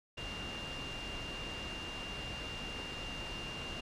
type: tone in noise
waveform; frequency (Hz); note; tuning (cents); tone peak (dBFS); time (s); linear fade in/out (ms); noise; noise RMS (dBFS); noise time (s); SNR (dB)
sine; 2794; F7; 0; -43; 0.17-3.81; 10; pink; -43; 0.17-3.81; -3
effects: low-pass 5000 Hz 12 dB/octave